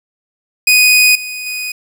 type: tone with level steps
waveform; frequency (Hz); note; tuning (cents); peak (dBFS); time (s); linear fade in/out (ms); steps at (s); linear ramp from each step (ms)
sawtooth; 2489; D#7; 0; -3 / -19 / -16; 0.67-1.72; 5; 1.15 / 1.46; 5
effects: 7-bit